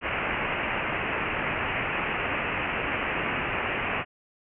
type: low-pass noise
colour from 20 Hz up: white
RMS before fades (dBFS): -29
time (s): 0.01-4.05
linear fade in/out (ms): 50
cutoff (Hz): 2800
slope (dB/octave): 96
effects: none